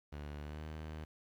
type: tone with pitch glide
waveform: sawtooth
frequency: 73.5 to 77.69 Hz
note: D2 to D#2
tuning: +2 to -2 cents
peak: -39 dBFS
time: 0.12-1.05 s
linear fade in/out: 10 ms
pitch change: +96 cents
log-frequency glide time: 0.41-0.64 s
effects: low-pass 4000 Hz 12 dB/octave + 11-bit